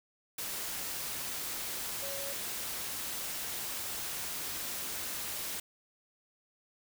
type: tone in noise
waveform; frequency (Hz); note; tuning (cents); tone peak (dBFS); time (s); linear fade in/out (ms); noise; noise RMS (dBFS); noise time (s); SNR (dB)
sine; 556; C#5; +5; -42; 2.02-2.33; 5; white; -38; 0.38-5.6; -7
effects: none